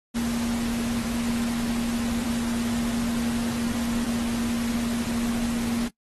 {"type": "tone in noise", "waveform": "sine", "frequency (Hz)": 234.6, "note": "A#3", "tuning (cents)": 11, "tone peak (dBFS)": -24, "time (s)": [0.14, 5.89], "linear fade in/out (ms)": 20, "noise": "pink", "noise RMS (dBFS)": -34, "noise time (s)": [0.14, 5.89], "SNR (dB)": 7, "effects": ["noise-tail reverb RT60 0.1 s tail -21 dB re dry", "AAC 32 kbps"]}